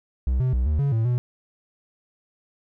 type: tone with pitch steps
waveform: triangle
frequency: 63.8 / 128.3 / 62.4 / 75.5 / 140.5 / 112.4 / 122.7 Hz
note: C2 / C3 / B1 / D2 / C#3 / A2 / B2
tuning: -43 / -34 / +19 / +48 / +24 / +37 / -11 cents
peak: -17 dBFS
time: 0.27-1.18 s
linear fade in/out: 0 ms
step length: 130 ms
effects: none